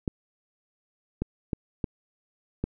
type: clicks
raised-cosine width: 3 ms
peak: -14 dBFS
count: 5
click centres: 0.078 / 1.22 / 1.532 / 1.842 / 2.64 s
effects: none